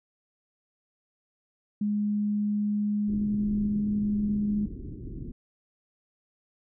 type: tone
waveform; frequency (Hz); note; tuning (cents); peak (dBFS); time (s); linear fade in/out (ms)
sine; 207.7; G#3; 0; -24; 1.81-4.66; 5
type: low-pass noise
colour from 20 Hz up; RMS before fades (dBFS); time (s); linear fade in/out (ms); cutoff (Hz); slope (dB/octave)
pink; -38; 3.08-5.32; 5; 370; 48
effects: none